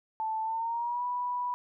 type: tone with pitch glide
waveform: sine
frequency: 880 to 982.1 Hz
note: A5 to B5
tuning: 0 to -10 cents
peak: -29 dBFS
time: 0.2-1.54 s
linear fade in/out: 0 ms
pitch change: +190 cents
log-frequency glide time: 0.42-1.04 s
effects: none